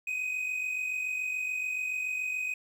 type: tone pair together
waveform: triangle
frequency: 2506 / 2553 Hz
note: D#7 / D#7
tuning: +12 / +44 cents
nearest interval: unison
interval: 32 cents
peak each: -29 / -38 dBFS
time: 0.07-2.54 s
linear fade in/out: 5 ms
effects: 10-bit